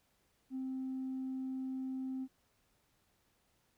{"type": "tone with tanh clipping", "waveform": "triangle", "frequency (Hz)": 261.9, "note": "C4", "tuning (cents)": 2, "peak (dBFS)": -37, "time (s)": [0.5, 2.28], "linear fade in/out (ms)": 50, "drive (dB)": 5, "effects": ["pink hiss -75 dBFS RMS until 3.77 s"]}